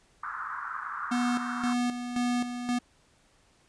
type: band-pass noise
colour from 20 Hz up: pink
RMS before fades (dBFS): -36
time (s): 0.23-1.74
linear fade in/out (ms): 5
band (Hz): 1100 to 1500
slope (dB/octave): 48
type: tone with tremolo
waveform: square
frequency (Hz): 244.1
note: B3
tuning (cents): -20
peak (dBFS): -26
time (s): 1.11-2.79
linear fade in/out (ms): 10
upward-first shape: square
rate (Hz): 1.9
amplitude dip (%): 60
effects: pink hiss -64 dBFS RMS until 3.68 s + resampled to 22050 Hz